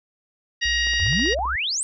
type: harmonic tone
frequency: 944 Hz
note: A#5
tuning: 22 cents sharp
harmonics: 2 / 3 / 4 / 5 / 6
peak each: -22 / -26 / -28 / -30 / -32 dBFS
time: 0.61-1.35 s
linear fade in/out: 20 ms
type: tone with pitch glide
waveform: sine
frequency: 61.74 to 63.55 Hz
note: B1 to C2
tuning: 0 to -50 cents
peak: -29 dBFS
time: 0.65-1.56 s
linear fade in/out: 5 ms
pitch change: +50 cents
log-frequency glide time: 1.03-1.24 s
type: click train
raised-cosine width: 1 ms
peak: -27 dBFS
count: 10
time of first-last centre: 0.87-1.454 s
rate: 15.4 Hz
type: exponential sweep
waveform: sine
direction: up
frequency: 72.4 to 8870 Hz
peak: -22 dBFS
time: 1-1.83 s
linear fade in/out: 0 ms
effects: none

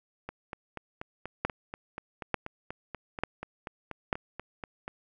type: two click trains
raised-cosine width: 0.5 ms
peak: -22 / -11 dBFS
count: 20 / 4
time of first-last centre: 0.29-4.879 / 1.45-4.129 s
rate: 4.14 / 1.12 Hz
effects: none

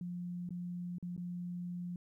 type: tone with dropouts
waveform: sine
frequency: 176.5 Hz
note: F3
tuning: 19 cents sharp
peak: -38 dBFS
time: 0.01-1.96 s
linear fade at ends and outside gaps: 2 ms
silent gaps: 0.491-0.506 / 0.984-1.026 / 1.165-1.177 s
effects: 13-bit

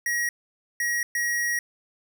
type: tone bursts at uneven times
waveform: square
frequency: 1900 Hz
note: A#6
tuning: 33 cents sharp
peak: -24 dBFS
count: 3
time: 0.06-0.29 / 0.8-1.03 / 1.15-1.59 s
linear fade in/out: 2 ms
effects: none

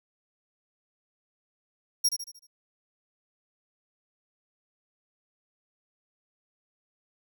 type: tone with echo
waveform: sawtooth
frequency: 5600 Hz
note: F8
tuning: 4 cents sharp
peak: -18 dBFS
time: 2.04-2.09 s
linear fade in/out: 10 ms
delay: 76 ms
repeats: 5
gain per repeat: -7 dB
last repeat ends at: 2.47 s
effects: none

